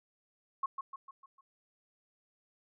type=tone with echo; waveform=sine; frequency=1086 Hz; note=C#6; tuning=36 cents flat; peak=-29 dBFS; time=0.63-0.66 s; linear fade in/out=5 ms; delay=150 ms; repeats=5; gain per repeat=-6 dB; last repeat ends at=1.41 s; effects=none